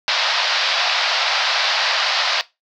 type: band-pass noise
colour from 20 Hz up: white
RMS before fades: -19 dBFS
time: 0.08-2.41 s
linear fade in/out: 0 ms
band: 580 to 5000 Hz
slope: 48 dB/octave
effects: noise-tail reverb RT60 0.2 s tail -17 dB re dry